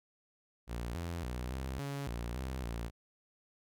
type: tone with pitch steps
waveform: sawtooth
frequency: 59 / 85.1 / 61.7 / 65.7 / 140.3 / 58.8 / 65 / 57.8 Hz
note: A#1 / F2 / B1 / C2 / C#3 / A#1 / C2 / A#1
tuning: +22 / -44 / -1 / +8 / +21 / +16 / -11 / -14 cents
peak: -33 dBFS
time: 0.67-2.91 s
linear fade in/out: 50 ms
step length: 280 ms
effects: none